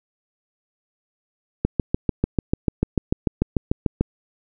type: click train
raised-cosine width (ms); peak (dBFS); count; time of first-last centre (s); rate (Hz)
3; -5; 17; 1.65-4.01; 6.78
effects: none